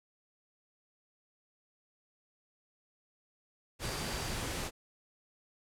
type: tone in noise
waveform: sine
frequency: 4699 Hz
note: D8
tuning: in tune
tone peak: -48 dBFS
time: 3.81-4.38 s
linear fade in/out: 50 ms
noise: pink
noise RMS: -37 dBFS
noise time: 3.79-4.71 s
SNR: -14 dB
effects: low-pass 11000 Hz 12 dB/octave